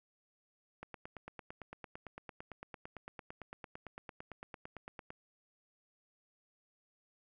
click train, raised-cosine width 0.5 ms, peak -30 dBFS, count 39, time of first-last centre 0.83-5.104 s, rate 8.89 Hz, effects none

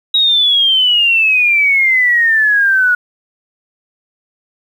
sine exponential sweep, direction down, 3831 to 1448 Hz, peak -8 dBFS, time 0.14-2.95 s, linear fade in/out 5 ms, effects 7-bit

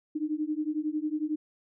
sine beating tone pair, 300.2 / 311.2 Hz, D4 / D#4, +38 / 0 cents, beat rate 11 Hz, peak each -31 dBFS, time 0.15-1.36 s, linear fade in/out 10 ms, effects none

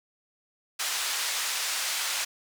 white band-pass noise, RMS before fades -30 dBFS, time 0.79-2.25 s, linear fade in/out 10 ms, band 940 to 7500 Hz, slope 12 dB/octave, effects none

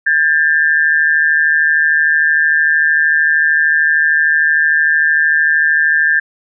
sine tone pair together, 1611.8 / 1765 Hz, G6 / A6, +48 / +5 cents, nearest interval major second, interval 157 cents, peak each -12 dBFS, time 0.06-6.2 s, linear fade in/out 10 ms, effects none

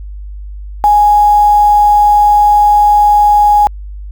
sine tone with quantisation, 830.6 Hz, G#5, in tune, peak -4 dBFS, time 0.84-3.67 s, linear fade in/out 0 ms, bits 5, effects added 50 Hz sine -23 dBFS peak until 4.11 s

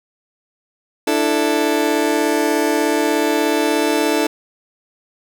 30% pulse chord, D suspended second, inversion none, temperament just, 293.7 / 330.4 / 440.5 Hz, D4 / E4 / A4, 0 / +4 / +2 cents, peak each -17 dBFS, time 1.07-4.27 s, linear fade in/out 5 ms, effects none

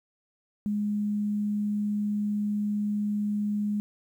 sine tone, 207.7 Hz, G#3, in tune, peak -25 dBFS, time 0.66-3.8 s, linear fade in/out 0 ms, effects 10-bit

